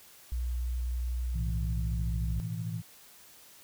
sine tone, 61 Hz, B1, 21 cents flat, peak -29 dBFS, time 0.32-2.4 s, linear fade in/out 0 ms
sine chord, A suspended second, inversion none, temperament equal, 110 / 123.47 / 164.81 Hz, A2 / B2 / E3, 0 / 0 / 0 cents, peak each -35 / -40 / -36 dBFS, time 1.34-2.82 s, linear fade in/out 20 ms
effects tanh soft clip ceiling -19 dBFS + white hiss -55 dBFS RMS until 3.63 s

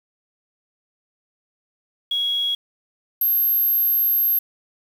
sine tone pair in turn, 3322 / 12542 Hz, G#7 / G9, 0 / 0 cents, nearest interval octave + major seventh, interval 2300 cents, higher second, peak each -19 / -15 dBFS, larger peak second, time 2.11-2.55 / 3.21-4.39 s, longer second, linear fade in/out 5 ms, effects tanh soft clip ceiling -11 dBFS + 7-bit

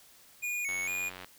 square tone with vibrato, 2326 Hz, D7, 17 cents flat, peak -32 dBFS, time 0.42-1.1 s, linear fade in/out 20 ms, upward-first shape square, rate 2.2 Hz, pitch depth 85 cents each way
click train, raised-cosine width 0.3 ms, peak -27 dBFS, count 52, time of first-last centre 0.69-1.246 s, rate 91.8 Hz
effects white hiss -58 dBFS RMS until 1.38 s

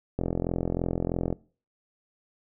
click train, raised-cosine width 2 ms, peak -14 dBFS, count 50, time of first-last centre 0.19-1.327 s, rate 43.1 Hz, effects noise-tail reverb RT60 0.4 s tail -22 dB re dry

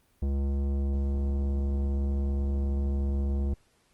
sine tone with tanh clipping, 69.3 Hz, C#2, in tune, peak -27 dBFS, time 0.22-3.54 s, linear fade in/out 5 ms, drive 15 dB, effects pink hiss -67 dBFS RMS until 3.93 s + Opus 24 kbps

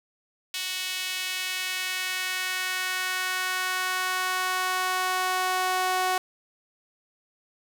sawtooth tone with high-pass filter sweep, 370 Hz, F#4, in tune, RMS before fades -28 dBFS, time 0.54-6.18 s, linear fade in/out 2 ms, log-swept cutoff 3000 to 740 Hz, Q 1.5, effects none

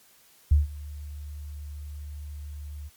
sine tone with ADSR envelope, 73.42 Hz, D2, in tune, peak -13 dBFS, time 0.51-2.9 s, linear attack 8 ms, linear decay 150 ms, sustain -22 dB, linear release 34 ms, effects white hiss -58 dBFS RMS until 2.96 s + MP3 96 kbps

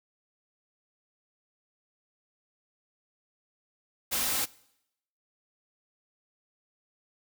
white noise with comb filter, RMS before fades -29 dBFS, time 4.11-4.46 s, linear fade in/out 20 ms, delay 3.8 ms, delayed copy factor +0.5, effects noise-tail reverb RT60 0.8 s tail -22 dB re dry

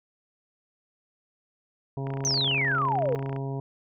harmonic tone, 136.2 Hz, C#3, 30 cents flat, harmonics 1 / 2 / 3 / 4 / 5 / 6 / 7, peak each -30 / -38 / -37 / -47 / -42 / -49 / -44 dBFS, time 1.97-3.6 s, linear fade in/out 2 ms
click train, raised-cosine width 0.5 ms, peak -24 dBFS, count 39, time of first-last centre 2.07-3.363 s, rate 29.4 Hz
sine exponential sweep, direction down, 6272 to 448.1 Hz, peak -23 dBFS, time 2.25-3.15 s, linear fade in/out 0 ms
effects none

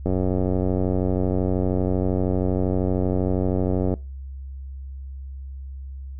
click train, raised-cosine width 2 ms, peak -10 dBFS, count 361, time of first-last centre 0.06-3.939 s, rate 92.8 Hz, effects noise-tail reverb RT60 0.3 s tail -23 dB re dry + added 67 Hz sine -32 dBFS peak until 6.19 s

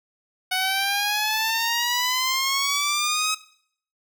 10% pulse exponential sweep, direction up, 740 to 1278 Hz, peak -13 dBFS, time 0.51-3.35 s, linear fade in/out 10 ms, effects noise-tail reverb RT60 0.6 s tail -18 dB re dry

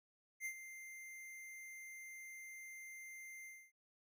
square tone with ADSR envelope, 2093 Hz, C7, in tune, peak -40 dBFS, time 0.4-3.72 s, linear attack 56 ms, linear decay 77 ms, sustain -11 dB, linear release 260 ms, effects none

